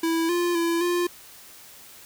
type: tone with pitch steps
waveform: square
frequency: 328.9 / 349 / 336.6 / 350.9 Hz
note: E4 / F4 / E4 / F4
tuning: -4 / -1 / +36 / +8 cents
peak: -22 dBFS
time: 0.03-1.07 s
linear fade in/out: 5 ms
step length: 260 ms
effects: white hiss -47 dBFS RMS until 2.05 s